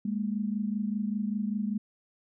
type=tone pair together; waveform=sine; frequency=204.9 / 230 Hz; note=G#3 / A#3; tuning=-23 / -23 cents; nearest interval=major second; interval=200 cents; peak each=-29 / -33 dBFS; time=0.05-1.78 s; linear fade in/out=5 ms; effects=none